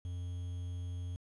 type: tone with quantisation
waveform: triangle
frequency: 88.7 Hz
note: F2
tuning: 27 cents sharp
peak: -35 dBFS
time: 0.05-1.16 s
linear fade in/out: 0 ms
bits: 10
effects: resampled to 22050 Hz